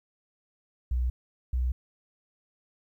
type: tone pair in turn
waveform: sine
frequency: 61.74 / 62.46 Hz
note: B1 / B1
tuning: 0 / +20 cents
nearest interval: unison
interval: 20 cents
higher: second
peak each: -24 dBFS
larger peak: neither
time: 0.91-1.1 / 1.53-1.72 s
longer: neither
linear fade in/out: 5 ms
effects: 11-bit